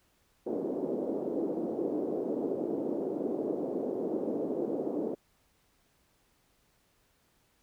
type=band-pass noise; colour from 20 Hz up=pink; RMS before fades=-33 dBFS; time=0.46-5.15 s; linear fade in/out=10 ms; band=280 to 490 Hz; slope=24 dB/octave; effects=pink hiss -70 dBFS RMS until 7.62 s